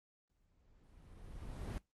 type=noise with exponential growth; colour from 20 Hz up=brown; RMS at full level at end=-38 dBFS; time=0.3-1.78 s; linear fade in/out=0 ms; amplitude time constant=320 ms; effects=noise-tail reverb RT60 0.2 s tail -21 dB re dry + Opus 24 kbps